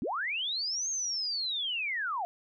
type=linear two-way sweep; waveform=sine; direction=up then down; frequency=176.9 to 6520 to 664 Hz; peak=-30 dBFS; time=0.02-2.25 s; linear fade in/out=0 ms; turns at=0.89 s; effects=none